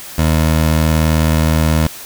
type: tone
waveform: 20% pulse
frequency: 79 Hz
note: D#2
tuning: 27 cents sharp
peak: -6 dBFS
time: 0.18-1.87 s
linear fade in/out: 5 ms
effects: white hiss -32 dBFS RMS until 2.05 s